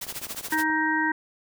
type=noise with tremolo; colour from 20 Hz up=white; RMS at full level=-32 dBFS; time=0.01-0.64 s; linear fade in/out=5 ms; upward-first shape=sine; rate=14 Hz; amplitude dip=85%
type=clicks; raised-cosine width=1 ms; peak=-30 dBFS; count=11; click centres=0.067 / 0.125 / 0.163 / 0.216 / 0.268 / 0.307 / 0.347 / 0.41 / 0.484 / 0.589 / 0.7 s
type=harmonic tone; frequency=313.2 Hz; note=D#4; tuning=11 cents sharp; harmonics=1 / 3 / 5 / 6; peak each=-27 / -27 / -27 / -27 dBFS; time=0.52-1.12 s; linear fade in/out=5 ms
effects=none